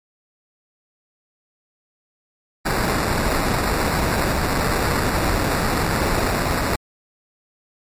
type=noise with sample-and-hold; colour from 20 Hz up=pink; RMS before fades=-20 dBFS; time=2.65-6.76 s; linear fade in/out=10 ms; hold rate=3150 Hz; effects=MP3 64 kbps